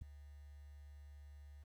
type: tone with ADSR envelope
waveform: sine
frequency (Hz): 72.3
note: D2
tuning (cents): -27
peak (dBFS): -38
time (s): 0.01-1.64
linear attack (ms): 10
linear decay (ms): 3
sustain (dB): -15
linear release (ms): 15
effects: 12-bit